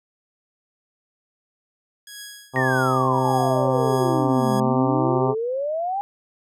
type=tone with tremolo; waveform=10% pulse; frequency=1661.2 Hz; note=G#6; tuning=in tune; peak=-26 dBFS; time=2.07-4.6 s; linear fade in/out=2 ms; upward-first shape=triangle; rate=1.7 Hz; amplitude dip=90%
type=harmonic tone; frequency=130 Hz; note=C3; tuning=11 cents flat; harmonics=1 / 2 / 3 / 4 / 5 / 6 / 7 / 8 / 9; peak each=-24 / -26 / -26 / -28 / -29 / -28 / -28 / -33 / -31 dBFS; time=2.53-5.35 s; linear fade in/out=50 ms
type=exponential two-way sweep; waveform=sine; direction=down then up; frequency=1891 to 205.1 to 816 Hz; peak=-22 dBFS; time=2.56-6.01 s; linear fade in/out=0 ms; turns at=4.56 s
effects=none